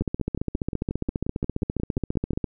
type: two click trains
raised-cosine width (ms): 3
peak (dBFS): -12 / -16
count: 37 / 14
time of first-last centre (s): 0.01-2.442 / 0.02-2.333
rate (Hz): 14.8 / 5.62
effects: none